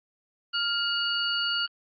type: tone cluster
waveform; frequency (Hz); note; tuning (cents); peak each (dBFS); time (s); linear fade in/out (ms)
sine; 1399 / 2874 / 4489; F6 / F7 / C#8; +3 / +49 / +21; -29 / -29 / -30; 0.53-1.67; 20
effects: Opus 48 kbps

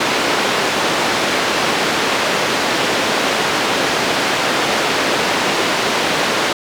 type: band-pass noise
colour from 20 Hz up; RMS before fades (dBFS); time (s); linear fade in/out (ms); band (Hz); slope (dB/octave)
pink; -17; 0-6.53; 5; 310 to 4600; 12
effects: none

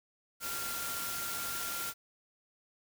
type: tone in noise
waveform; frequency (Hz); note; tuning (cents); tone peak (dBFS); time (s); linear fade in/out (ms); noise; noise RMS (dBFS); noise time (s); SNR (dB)
sine; 1386; F6; -14; -41; 0.4-1.94; 50; white; -38; 0.4-1.94; -6
effects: none

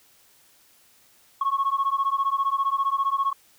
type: beating tone pair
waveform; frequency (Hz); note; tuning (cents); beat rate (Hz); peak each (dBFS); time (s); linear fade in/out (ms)
sine; 1091 / 1106; C#6 / C#6; -28 / -4; 15; -23; 1.41-3.33; 5
effects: tanh soft clip ceiling -16 dBFS + white hiss -58 dBFS RMS until 3.58 s

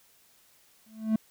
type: tone with exponential growth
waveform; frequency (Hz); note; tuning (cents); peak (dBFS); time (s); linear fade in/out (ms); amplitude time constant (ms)
triangle; 219.4; A3; -5; -17; 0.86-1.16; 5; 65
effects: white hiss -62 dBFS RMS until 1.3 s

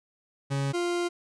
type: tone pair in turn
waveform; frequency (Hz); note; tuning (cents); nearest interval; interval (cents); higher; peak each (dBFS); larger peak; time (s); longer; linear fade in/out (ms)
40% pulse; 138.59 / 349.2; C#3 / F4; 0 / 0; octave + major third; 1600; second; -25; neither; 0.5-0.73 / 0.73-1.09; second; 20
effects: resampled to 22050 Hz

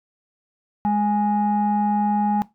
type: tone pair together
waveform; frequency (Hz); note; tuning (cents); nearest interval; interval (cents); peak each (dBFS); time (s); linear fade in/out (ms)
sine; 207.7 / 830.8; G#3 / G#5; 0 / 0; 2 octaves; 2400; -19; 0.85-2.42; 0
effects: noise-tail reverb RT60 0.2 s tail -19 dB re dry + tanh soft clip ceiling -12 dBFS

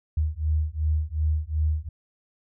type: beating tone pair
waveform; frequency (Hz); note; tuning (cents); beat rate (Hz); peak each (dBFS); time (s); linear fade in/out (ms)
sine; 76 / 78.7; D#2 / D#2; -40 / +20; 2.7; -25; 0.17-1.89; 5
effects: none

